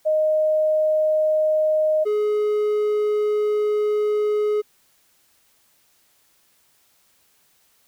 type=tone pair in turn; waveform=sine / triangle; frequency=620 / 420.8 Hz; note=D#5 / G#4; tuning=-6 / +23 cents; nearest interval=perfect fifth; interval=671 cents; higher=first; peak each=-16 dBFS; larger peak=neither; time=0.05-2.05 / 2.05-4.62 s; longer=second; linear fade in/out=20 ms; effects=white hiss -61 dBFS RMS until 7.87 s